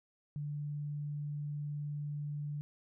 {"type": "tone", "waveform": "sine", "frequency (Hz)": 146.83, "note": "D3", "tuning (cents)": 0, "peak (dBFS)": -36, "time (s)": [0.36, 2.61], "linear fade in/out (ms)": 0, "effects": []}